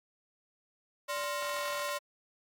sawtooth ring-modulated tone, 816 Hz, G#5, 31 cents flat, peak -26 dBFS, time 1.08-1.99 s, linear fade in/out 20 ms, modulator 234 Hz, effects AAC 64 kbps

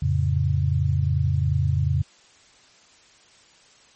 sine chord, F augmented, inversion none, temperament equal, 87.31 / 110 / 138.59 Hz, F2 / A2 / C#3, 0 / 0 / 0 cents, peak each -22 / -26 / -22 dBFS, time 0.02-2.02 s, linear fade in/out 5 ms, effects white hiss -54 dBFS RMS until 3.95 s + MP3 32 kbps

